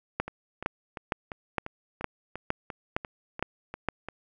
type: two click trains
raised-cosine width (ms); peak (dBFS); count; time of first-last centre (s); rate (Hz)
0.5; -11 / -21; 9 / 12; 0.2-3.887 / 0.28-4.086; 2.17 / 2.89
effects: none